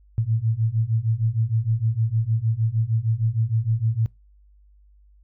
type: beating tone pair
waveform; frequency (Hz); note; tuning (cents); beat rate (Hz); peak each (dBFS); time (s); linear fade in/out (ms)
sine; 109 / 115.5; A2 / A#2; -16 / -16; 6.5; -23 / -22; 0.18-4.06; 0
effects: noise-tail reverb RT60 0.2 s tail -22 dB re dry + added 50 Hz sine -51 dBFS peak until 5.23 s